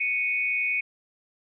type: tone pair together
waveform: sine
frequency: 2219 / 2489 Hz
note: C#7 / D#7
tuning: +1 / 0 cents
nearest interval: major second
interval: 199 cents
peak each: -26 dBFS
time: 0-0.81 s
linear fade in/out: 10 ms
effects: none